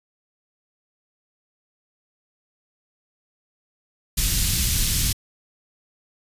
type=band-stop noise; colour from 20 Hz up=pink; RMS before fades=-21 dBFS; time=4.17-5.13 s; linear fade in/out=10 ms; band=120 to 3800 Hz; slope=12 dB/octave; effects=resampled to 32000 Hz